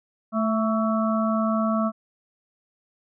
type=harmonic tone with a mistuned harmonic; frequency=220 Hz; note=A3; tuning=in tune; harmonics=1 / 3 / 5 / 6; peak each=-22 / -27 / -29 / -30 dBFS; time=0.32-1.92 s; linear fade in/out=50 ms; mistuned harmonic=5; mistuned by=+38 cents; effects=none